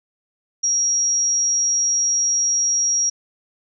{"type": "tone", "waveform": "sine", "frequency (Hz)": 5660, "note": "F8", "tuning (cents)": 22, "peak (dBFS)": -16, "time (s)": [0.63, 3.1], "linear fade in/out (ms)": 10, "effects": []}